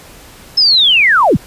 sine linear sweep, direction down, 5274 to 70.2 Hz, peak -6 dBFS, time 0.57-1.37 s, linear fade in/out 10 ms, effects pink hiss -38 dBFS RMS until 1.46 s + resampled to 32000 Hz

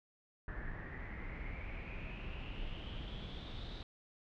brown noise with low-pass filter sweep, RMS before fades -44 dBFS, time 0.48-3.83 s, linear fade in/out 2 ms, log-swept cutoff 1700 to 3900 Hz, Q 7.7, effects none

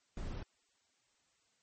brown noise, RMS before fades -41 dBFS, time 0.17-0.43 s, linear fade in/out 2 ms, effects white hiss -75 dBFS RMS until 1.62 s + MP3 32 kbps

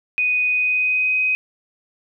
sine tone with pitch glide, 2489 to 2515 Hz, D#7 to D#7, 0 to +18 cents, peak -16 dBFS, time 0.18-1.35 s, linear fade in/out 0 ms, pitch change +18 cents, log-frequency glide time 0.47-1.17 s, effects none

